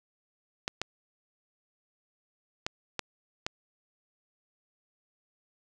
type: clicks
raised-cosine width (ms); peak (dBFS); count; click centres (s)
0.2; -13; 5; 0.679 / 0.816 / 2.665 / 2.993 / 3.465
effects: 8-bit